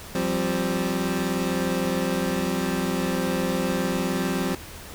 25% pulse chord, F suspended second, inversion none, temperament equal with one note detuned, 174.61 / 194.31 / 261.6 Hz, F3 / G3 / C4, 0 / -15 / 0 cents, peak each -24 dBFS, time 0.15-4.55 s, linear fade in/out 2 ms, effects added 76 Hz sine -47 dBFS peak until 4.94 s + pink hiss -41 dBFS RMS until 4.94 s

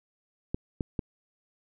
clicks, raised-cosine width 3 ms, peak -16 dBFS, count 3, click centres 0.545 / 0.808 / 0.992 s, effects none

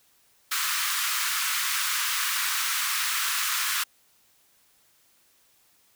pink high-pass noise, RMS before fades -27 dBFS, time 0.51-3.84 s, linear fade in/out 10 ms, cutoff 1100 Hz, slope 48 dB/octave, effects white hiss -63 dBFS RMS until 5.95 s

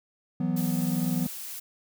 triangle chord, E suspended second, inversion none, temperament just, 164.81 / 185.42 / 247.2 Hz, E3 / F#3 / B3, 0 / +4 / +2 cents, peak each -27 dBFS, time 0.4-1.27 s, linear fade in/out 5 ms
blue noise, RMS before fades -38 dBFS, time 0.56-1.6 s, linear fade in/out 10 ms
effects none

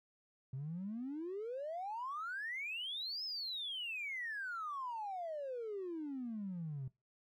triangle exponential two-way sweep, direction up then down, 127.2 to 5274 to 127.2 Hz, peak -36 dBFS, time 0.53-6.88 s, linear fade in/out 5 ms, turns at 3.24 s, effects noise-tail reverb RT60 0.2 s tail -21 dB re dry + tanh soft clip ceiling -37 dBFS

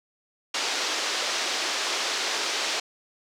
white band-pass noise, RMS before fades -28 dBFS, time 0.54-2.8 s, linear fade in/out 5 ms, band 320 to 5900 Hz, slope 24 dB/octave, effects none

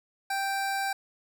25% pulse tone, 784 Hz, G5, in tune, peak -24 dBFS, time 0.3-0.93 s, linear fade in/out 5 ms, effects none

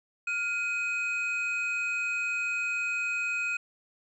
triangle tone pair together, 1411 / 2514 Hz, F6 / D#7, +17 / +17 cents, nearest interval minor seventh, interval 1000 cents, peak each -33 / -27 dBFS, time 0.27-3.57 s, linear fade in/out 5 ms, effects resampled to 24000 Hz

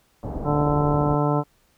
pink low-pass noise, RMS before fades -30 dBFS, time 0.23-1.15 s, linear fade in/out 2 ms, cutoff 810 Hz, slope 24 dB/octave
harmonic tone, 146.83 Hz, D3, in tune, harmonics 1 / 2 / 3 / 4 / 5 / 6 / 7 / 9, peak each -22 / -25 / -27 / -28 / -29 / -30 / -30 / -32 dBFS, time 0.44-1.44 s, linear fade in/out 50 ms
effects pink hiss -63 dBFS RMS until 1.77 s

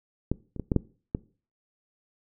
clicks, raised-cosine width 3 ms, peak -12 / -25 / -18 / -11 / -8 / -13 dBFS, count 6, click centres 0.316 / 0.563 / 0.597 / 0.718 / 0.763 / 1.149 s, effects noise-tail reverb RT60 0.4 s tail -21 dB re dry

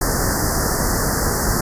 pink band-stop noise, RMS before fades -19 dBFS, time 0.01-1.61 s, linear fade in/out 5 ms, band 1900 to 4700 Hz, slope 96 dB/octave, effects resampled to 32000 Hz

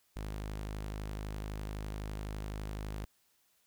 sawtooth tone, 51.91 Hz, G#1, in tune, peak -34 dBFS, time 0.16-3.05 s, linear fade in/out 0 ms, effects white hiss -72 dBFS RMS until 3.66 s

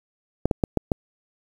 clicks, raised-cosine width 2 ms, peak -6 dBFS, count 5, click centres 0.456 / 0.512 / 0.638 / 0.773 / 0.918 s, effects 7-bit

